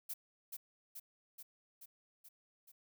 violet noise with echo, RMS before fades -42 dBFS, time 0.09-0.14 s, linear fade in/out 10 ms, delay 430 ms, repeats 6, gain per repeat -3 dB, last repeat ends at 2.72 s, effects none

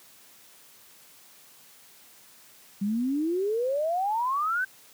sine exponential sweep, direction up, 193.8 to 1565 Hz, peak -24 dBFS, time 2.81-4.65 s, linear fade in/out 10 ms, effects white hiss -54 dBFS RMS until 4.93 s + high-pass 100 Hz 12 dB/octave

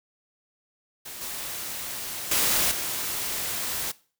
white noise with level steps, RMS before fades -39 / -34 / -23 / -30 dBFS, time 1.05-3.92 s, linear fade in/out 10 ms, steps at 1.21 / 2.31 / 2.71 s, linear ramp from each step 5 ms, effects noise-tail reverb RT60 0.4 s tail -20 dB re dry

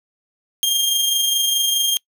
sawtooth tone with amplitude modulation, 3212 Hz, G7, 41 cents sharp, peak -11 dBFS, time 0.63-1.97 s, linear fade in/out 0 ms, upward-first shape sine, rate 24.8 Hz, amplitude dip 35%, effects noise-tail reverb RT60 0.1 s tail -25 dB re dry

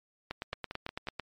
two click trains, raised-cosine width 0.3 ms, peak -19 / -22 dBFS, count 9 / 4, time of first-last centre 0.31-1.197 / 0.53-1.072 s, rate 9.02 / 5.54 Hz, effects MP3 64 kbps

